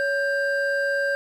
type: tone pair together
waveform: triangle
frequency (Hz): 560 / 1584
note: C#5 / G6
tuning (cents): +18 / +18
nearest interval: octave + tritone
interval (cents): 1800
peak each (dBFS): -22 / -22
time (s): 0-1.15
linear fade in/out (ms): 0
effects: none